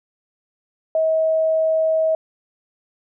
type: tone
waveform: sine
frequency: 639 Hz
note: D#5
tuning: 46 cents sharp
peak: -15 dBFS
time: 0.95-2.15 s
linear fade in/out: 2 ms
effects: none